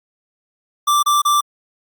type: tone bursts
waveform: square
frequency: 1174.7 Hz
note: D6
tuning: in tune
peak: -13 dBFS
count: 3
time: 0.87-1.41 s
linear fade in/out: 10 ms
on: 160 ms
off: 30 ms
effects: Opus 48 kbps